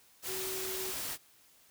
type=tone in noise; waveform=sine; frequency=377.3 Hz; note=F#4; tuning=34 cents sharp; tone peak=-40 dBFS; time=0.26-0.94 s; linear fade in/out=50 ms; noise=white; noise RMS=-38 dBFS; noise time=0.22-1.18 s; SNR=-5 dB; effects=white hiss -63 dBFS RMS until 1.7 s